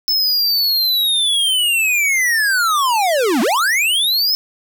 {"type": "linear two-way sweep", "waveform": "square", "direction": "down then up", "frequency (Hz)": [5274, 207.7, 5274], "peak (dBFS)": -14, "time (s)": [0.08, 4.35], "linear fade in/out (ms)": 0, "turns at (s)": 3.41, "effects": []}